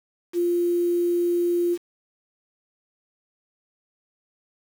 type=tone with quantisation; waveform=sine; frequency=347.9 Hz; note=F4; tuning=7 cents flat; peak=-19 dBFS; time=0.33-1.78 s; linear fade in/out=50 ms; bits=7; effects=none